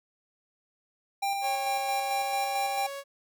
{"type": "tone with tremolo", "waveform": "square", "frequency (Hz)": 793, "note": "G5", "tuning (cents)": 20, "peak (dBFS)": -27, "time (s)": [1.22, 2.87], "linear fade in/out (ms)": 10, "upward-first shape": "square", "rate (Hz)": 4.5, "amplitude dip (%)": 30}
{"type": "tone with pitch glide", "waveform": "sawtooth", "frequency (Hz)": [550, 556.4], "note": ["C#5", "C#5"], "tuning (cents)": [-14, 6], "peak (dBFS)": -32, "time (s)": [1.41, 3.04], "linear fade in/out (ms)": 50, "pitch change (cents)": 20, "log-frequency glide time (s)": [1.86, 2.64]}
{"effects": []}